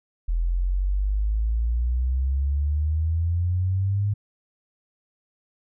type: exponential sweep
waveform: sine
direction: up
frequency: 41.2 to 103.9 Hz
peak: -20 dBFS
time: 0.28-4.14 s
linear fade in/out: 10 ms
effects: none